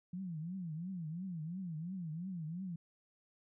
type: tone with vibrato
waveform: sine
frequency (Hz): 171.6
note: F3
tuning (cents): -30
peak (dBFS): -39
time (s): 0.13-2.76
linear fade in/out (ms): 5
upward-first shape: triangle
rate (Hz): 2.9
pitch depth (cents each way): 230
effects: none